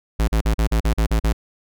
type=tone bursts; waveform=square; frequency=55 Hz; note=A1; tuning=in tune; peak=-16 dBFS; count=9; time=0.19-1.329 s; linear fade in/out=10 ms; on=91 ms; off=40 ms; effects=none